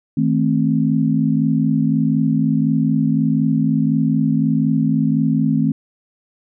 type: chord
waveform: sine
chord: A diminished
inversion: second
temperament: just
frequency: 158.4 / 220 / 264 Hz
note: Eb3 / A3 / C4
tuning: +31 / 0 / +16 cents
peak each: -18 dBFS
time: 0.17-5.72 s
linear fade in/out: 5 ms
effects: none

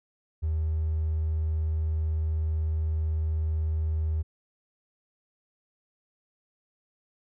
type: tone with hard clipping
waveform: triangle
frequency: 79 Hz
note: D#2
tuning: 27 cents sharp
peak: -25 dBFS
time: 0.42-4.23 s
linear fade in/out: 20 ms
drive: 4 dB
effects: none

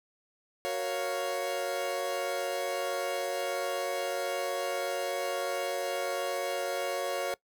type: chord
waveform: 40% pulse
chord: Gb major seventh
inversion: none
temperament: equal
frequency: 370 / 466.2 / 554.4 / 698.5 Hz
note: Gb4 / Bb4 / Db5 / F5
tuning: 0 / 0 / 0 / 0 cents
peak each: -38 / -37 / -32 / -36 dBFS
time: 0.65-7.34 s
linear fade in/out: 0 ms
effects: noise-tail reverb RT60 0.1 s tail -21 dB re dry

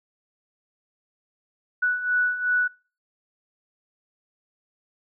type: beating tone pair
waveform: sine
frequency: 1476 / 1478.7 Hz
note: F#6 / F#6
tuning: -5 / -1 cents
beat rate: 2.7 Hz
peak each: -27 / -22 dBFS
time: 1.82-2.68 s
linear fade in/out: 10 ms
effects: noise-tail reverb RT60 0.4 s tail -26 dB re dry

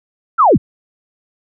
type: linear sweep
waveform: sine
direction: down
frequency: 1419 to 42.46 Hz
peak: -6 dBFS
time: 0.38-0.58 s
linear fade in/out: 20 ms
effects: none

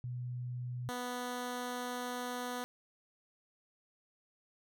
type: tone pair in turn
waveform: sine / 10% pulse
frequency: 123.47 / 246.9 Hz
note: B2 / B3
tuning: 0 / 0 cents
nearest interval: octave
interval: 1200 cents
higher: second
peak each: -37 / -29 dBFS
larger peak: second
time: 0.04-0.89 / 0.89-2.64 s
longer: second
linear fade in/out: 0 ms
effects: none

